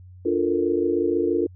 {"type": "chord", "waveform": "sine", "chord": "Bb major seventh", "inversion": "first", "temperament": "equal", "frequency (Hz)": [293.7, 349.2, 440, 466.2], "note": ["D4", "F4", "A4", "Bb4"], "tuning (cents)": [0, 0, 0, 0], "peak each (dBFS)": [-26, -22, -26, -27], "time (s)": [0.25, 1.47], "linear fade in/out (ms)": 10, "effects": ["added 91 Hz sine -42 dBFS peak until 1.55 s"]}